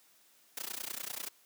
white noise with amplitude modulation, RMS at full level -37 dBFS, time 0.57-1.29 s, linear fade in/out 2 ms, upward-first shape sine, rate 30.2 Hz, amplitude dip 95%, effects white hiss -65 dBFS RMS until 1.45 s + high-pass 200 Hz 12 dB/octave

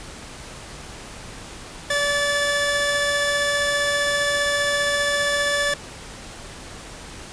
sawtooth tone pair together, 575.3 / 1741 Hz, D5 / A6, -36 / -19 cents, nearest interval octave + perfect fifth, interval 1917 cents, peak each -19 / -18 dBFS, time 1.9-5.74 s, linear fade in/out 5 ms, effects pink hiss -38 dBFS RMS until 7.32 s + resampled to 22050 Hz

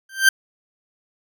40% pulse tone with exponential growth, 1568 Hz, G6, in tune, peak -6 dBFS, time 0.09-0.29 s, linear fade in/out 5 ms, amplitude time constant 42 ms, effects none

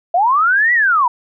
sine linear two-way sweep, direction up then down, 659.3 to 1975.5 to 922 Hz, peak -10 dBFS, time 0.14-1.08 s, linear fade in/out 5 ms, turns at 0.73 s, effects none

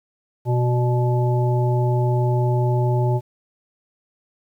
harmonic tone with a mistuned harmonic, 123.3 Hz, B2, 2 cents flat, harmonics 1 / 3 / 5 / 7, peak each -17 / -25 / -29 / -28 dBFS, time 0.45-3.21 s, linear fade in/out 50 ms, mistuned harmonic 5, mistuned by -35 cents, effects 9-bit

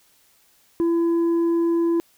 triangle tone with tanh clipping, 336.5 Hz, E4, 36 cents sharp, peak -18 dBFS, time 0.8-2 s, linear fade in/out 0 ms, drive 8 dB, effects white hiss -59 dBFS RMS until 2.17 s

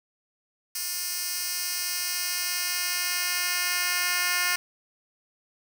10% pulse tone with high-pass filter sweep, 356.7 Hz, F4, 37 cents sharp, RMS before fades -28 dBFS, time 0.75-4.56 s, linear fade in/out 5 ms, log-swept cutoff 5900 to 1900 Hz, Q 0.74, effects none

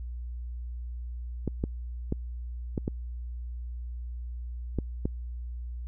clicks, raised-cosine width 3 ms, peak -15 dBFS, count 7, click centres 1.477 / 1.639 / 2.124 / 2.778 / 2.879 / 4.787 / 5.055 s, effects added 60 Hz sine -34 dBFS peak until 5.87 s

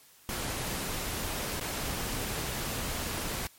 pink noise with dropouts, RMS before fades -34 dBFS, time 0.29-3.47 s, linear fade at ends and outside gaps 1 ms, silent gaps 1.598-1.61 s, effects white hiss -58 dBFS RMS until 3.58 s + MP3 64 kbps

